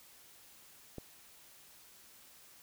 click, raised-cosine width 2 ms, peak -29 dBFS, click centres 0.983 s, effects white hiss -59 dBFS RMS until 2.62 s

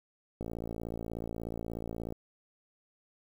click train, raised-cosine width 2 ms, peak -25 dBFS, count 98, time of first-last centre 0.41-2.124 s, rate 56.6 Hz, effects 9-bit

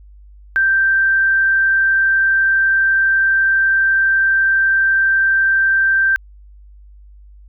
sine tone, 1568 Hz, G6, in tune, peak -11 dBFS, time 0.56-6.16 s, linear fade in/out 0 ms, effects added 50 Hz sine -39 dBFS peak until 7.48 s

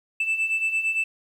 sine beating tone pair, 2637 / 2645.8 Hz, E7 / E7, 0 / +6 cents, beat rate 8.8 Hz, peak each -26 / -21 dBFS, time 0.2-1.04 s, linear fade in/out 5 ms, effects tanh soft clip ceiling -19 dBFS + 9-bit

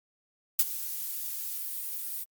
violet noise with ADSR envelope, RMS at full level -19 dBFS, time 0.59-2.25 s, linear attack 4 ms, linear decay 40 ms, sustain -16 dB, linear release 32 ms, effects Opus 48 kbps

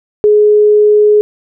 sine tone, 420 Hz, G#4, 19 cents sharp, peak -4 dBFS, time 0.24-1.21 s, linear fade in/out 0 ms, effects none

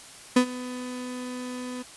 35% pulse tone with ADSR envelope, 250.2 Hz, B3, 23 cents sharp, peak -12 dBFS, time 0.36-1.83 s, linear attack 7 ms, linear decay 84 ms, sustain -19 dB, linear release 14 ms, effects white hiss -46 dBFS RMS until 1.96 s + resampled to 24000 Hz

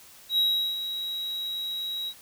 triangle tone with ADSR envelope, 3842 Hz, B7, 48 cents flat, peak -18 dBFS, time 0.29-2.14 s, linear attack 89 ms, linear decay 380 ms, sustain -10 dB, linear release 62 ms, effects white hiss -51 dBFS RMS until 2.21 s

